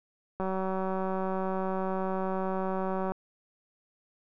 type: click train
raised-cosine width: 1 ms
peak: -19 dBFS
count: 515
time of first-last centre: 0.4-3.12 s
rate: 189 Hz
effects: none